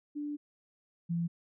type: tone pair in turn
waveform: sine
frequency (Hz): 293.7 / 169.64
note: D4 / E3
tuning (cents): 0 / +50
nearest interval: minor seventh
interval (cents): 950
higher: first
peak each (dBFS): -34 / -29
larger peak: second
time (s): 0.15-0.37 / 1.09-1.28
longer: first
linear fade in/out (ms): 20
effects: none